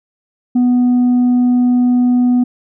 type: tone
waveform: sine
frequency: 246.9 Hz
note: B3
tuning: in tune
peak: -6 dBFS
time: 0.55-2.44 s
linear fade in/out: 10 ms
effects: tanh soft clip ceiling -8 dBFS